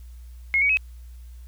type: tone with pitch steps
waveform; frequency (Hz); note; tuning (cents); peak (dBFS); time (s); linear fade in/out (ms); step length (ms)
sine; 2164 / 2255 / 2554; C#7 / C#7 / D#7; -42 / +29 / +45; -17; 0.54-0.771; 0; 77
effects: added 60 Hz sine -39 dBFS peak until 1.47 s + white hiss -61 dBFS RMS until 1.47 s